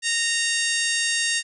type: harmonic tone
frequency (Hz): 926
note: A#5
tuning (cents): -12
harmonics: 2 / 3 / 4 / 5 / 6 / 7 / 8 / 9 / 10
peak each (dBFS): -26 / -28 / -29 / -30 / -31 / -31 / -32 / -33 / -33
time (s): 0.02-1.43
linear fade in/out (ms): 50
effects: none